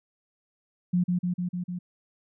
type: tone with echo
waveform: sine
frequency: 178.1 Hz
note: F3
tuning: 34 cents sharp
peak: -20 dBFS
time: 0.93-1.04 s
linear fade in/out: 10 ms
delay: 150 ms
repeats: 5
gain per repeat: -2 dB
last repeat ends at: 1.79 s
effects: none